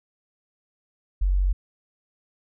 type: tone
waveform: sine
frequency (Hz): 46.71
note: F#1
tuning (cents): +17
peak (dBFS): -18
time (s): 1.21-1.53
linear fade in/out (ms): 10
effects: none